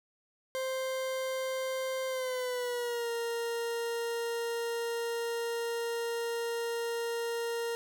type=tone with pitch glide; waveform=40% pulse; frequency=523.3 to 466.2 Hz; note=C5 to A#4; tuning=0 to 0 cents; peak=-31 dBFS; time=0.55-7.75 s; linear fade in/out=0 ms; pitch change=-200 cents; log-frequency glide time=2.08-3.1 s; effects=none